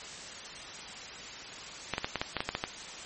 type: clicks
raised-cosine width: 0.3 ms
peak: -13 dBFS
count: 10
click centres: 1.937 / 1.981 / 2.045 / 2.157 / 2.215 / 2.367 / 2.405 / 2.49 / 2.551 / 2.639 s
effects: white hiss -43 dBFS RMS until 3.05 s + MP3 32 kbps